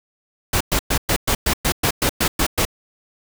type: noise bursts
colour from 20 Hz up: pink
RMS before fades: -18 dBFS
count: 12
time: 0.53-2.652 s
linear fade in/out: 5 ms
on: 76 ms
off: 110 ms
effects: none